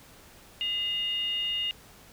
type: tone with frequency modulation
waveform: sine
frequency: 2846 Hz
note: F7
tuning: 32 cents sharp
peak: -27 dBFS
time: 0.61-1.71 s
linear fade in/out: 0 ms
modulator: 809 Hz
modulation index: 0.34
effects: pink hiss -53 dBFS RMS until 2.12 s